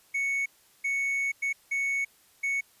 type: tone bursts at uneven times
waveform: triangle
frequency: 2217 Hz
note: C#7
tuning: in tune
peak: -24 dBFS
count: 5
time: 0.14-0.46 / 0.84-1.32 / 1.42-1.53 / 1.71-2.05 / 2.43-2.61 s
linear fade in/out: 10 ms
effects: white hiss -61 dBFS RMS until 2.8 s + resampled to 32000 Hz